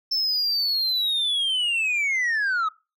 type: linear sweep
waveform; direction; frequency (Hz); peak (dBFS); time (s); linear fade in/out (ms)
sine; down; 5330 to 1244.5; -18; 0.11-2.69; 10
effects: noise-tail reverb RT60 0.3 s tail -24 dB re dry + tanh soft clip ceiling -20 dBFS